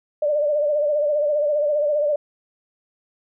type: tone with vibrato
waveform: sine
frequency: 592 Hz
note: D5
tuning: 14 cents sharp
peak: -17 dBFS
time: 0.22-2.16 s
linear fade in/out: 5 ms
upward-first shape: sine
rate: 15 Hz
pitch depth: 57 cents each way
effects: none